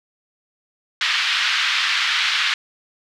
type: band-pass noise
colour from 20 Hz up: white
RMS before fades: -20 dBFS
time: 1.01-2.54 s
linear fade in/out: 2 ms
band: 1300 to 3900 Hz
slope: 24 dB/octave
effects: none